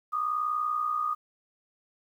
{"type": "tone pair together", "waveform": "sine", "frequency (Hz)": [1174.7, 1235.2], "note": ["D6", "D#6"], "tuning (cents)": [0, -13], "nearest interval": "minor second", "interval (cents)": 87, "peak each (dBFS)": [-33, -27], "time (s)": [0.12, 1.15], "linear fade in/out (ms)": 20, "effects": ["10-bit"]}